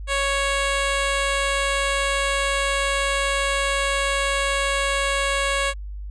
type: tone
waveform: 10% pulse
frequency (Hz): 554.4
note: C#5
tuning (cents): 0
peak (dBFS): -12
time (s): 0.07-5.74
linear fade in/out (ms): 50
effects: added 50 Hz sine -30 dBFS peak until 6.1 s + resampled to 22050 Hz